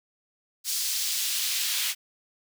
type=noise with high-pass filter sweep; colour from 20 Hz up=pink; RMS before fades=-28 dBFS; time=0.64-1.95 s; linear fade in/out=50 ms; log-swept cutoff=5000 to 2800 Hz; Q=1.1; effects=none